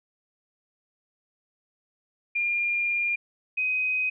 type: tone pair in turn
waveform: sine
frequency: 2406 / 2514 Hz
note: D7 / D#7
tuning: +41 / +17 cents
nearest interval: minor second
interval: 76 cents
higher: second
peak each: -23 dBFS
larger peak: neither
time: 2.35-3.16 / 3.57-4.1 s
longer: first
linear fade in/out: 10 ms
effects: none